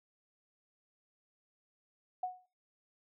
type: tone with exponential decay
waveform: sine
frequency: 734 Hz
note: F#5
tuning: 14 cents flat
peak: -30 dBFS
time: 2.23-2.46 s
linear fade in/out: 5 ms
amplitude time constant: 49 ms
effects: noise-tail reverb RT60 0.3 s tail -21 dB re dry